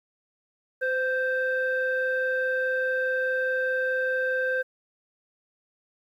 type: tone pair together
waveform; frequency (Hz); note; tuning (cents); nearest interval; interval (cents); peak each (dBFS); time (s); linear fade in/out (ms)
sine; 514.4 / 1568; C5 / G6; -30 / 0; octave + perfect fifth; 1930; -25; 0.81-4.63; 20
effects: tanh soft clip ceiling -18 dBFS + 10-bit